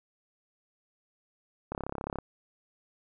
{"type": "click train", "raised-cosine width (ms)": 1, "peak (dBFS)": -20, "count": 17, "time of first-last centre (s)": [1.72, 2.186], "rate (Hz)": 34.3, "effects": []}